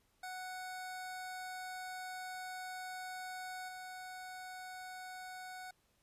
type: tone with level steps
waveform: 25% pulse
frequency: 740 Hz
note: F#5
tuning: in tune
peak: -39 / -42 dBFS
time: 0.23-5.71 s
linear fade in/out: 5 ms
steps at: 3.68 s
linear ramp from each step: 10 ms
effects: pink hiss -75 dBFS RMS until 6.02 s + resampled to 32000 Hz